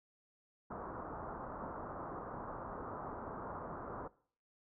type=low-pass noise; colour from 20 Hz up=white; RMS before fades=-45 dBFS; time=0.7-4.08 s; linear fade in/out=10 ms; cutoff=1300 Hz; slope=48 dB/octave; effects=noise-tail reverb RT60 0.5 s tail -20 dB re dry